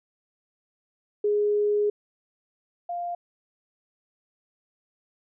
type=tone pair in turn; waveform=sine; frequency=415.3 / 698.4 Hz; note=G#4 / F5; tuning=0 / 0 cents; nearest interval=major sixth; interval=900 cents; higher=second; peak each=-20 / -28 dBFS; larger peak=first; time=1.24-1.9 / 2.89-3.15 s; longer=first; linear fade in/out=5 ms; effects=none